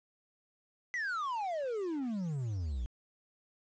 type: exponential sweep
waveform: triangle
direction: down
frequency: 2027 to 55.5 Hz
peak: -31 dBFS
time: 0.94-2.86 s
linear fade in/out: 0 ms
effects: resampled to 16000 Hz + 10-bit